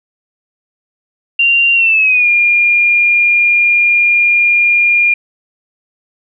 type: tone with pitch glide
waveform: sine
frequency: 2771 to 2412 Hz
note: F7 to D7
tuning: -14 to +46 cents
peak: -7 dBFS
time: 1.39-5.14 s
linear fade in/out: 5 ms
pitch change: -240 cents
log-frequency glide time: 1.74-2.28 s
effects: none